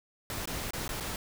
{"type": "noise with dropouts", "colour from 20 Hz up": "pink", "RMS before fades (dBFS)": -36, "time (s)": [0.3, 1.16], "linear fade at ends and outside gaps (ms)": 1, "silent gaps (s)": [[0.456, 0.474], [0.707, 0.734], [0.879, 0.891], [1.001, 1.006]], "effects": []}